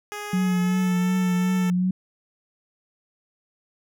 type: tone with pitch glide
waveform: 10% pulse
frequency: 415.3 to 442.5 Hz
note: G#4 to A4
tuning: 0 to +10 cents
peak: -23 dBFS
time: 0.12-1.7 s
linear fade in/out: 0 ms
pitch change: +110 cents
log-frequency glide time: 0.3-1.01 s
type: tone with vibrato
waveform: sine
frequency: 182.5 Hz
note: F#3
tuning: 24 cents flat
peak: -19 dBFS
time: 0.33-1.91 s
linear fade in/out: 5 ms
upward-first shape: triangle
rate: 2.7 Hz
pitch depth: 40 cents each way
effects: none